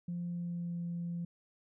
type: tone with pitch glide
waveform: sine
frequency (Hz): 173.9 to 171.7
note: F3 to F3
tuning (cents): -7 to -29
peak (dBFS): -34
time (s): 0.08-1.25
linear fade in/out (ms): 5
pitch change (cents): -22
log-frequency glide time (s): 0.26-0.82
effects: tanh soft clip ceiling -31 dBFS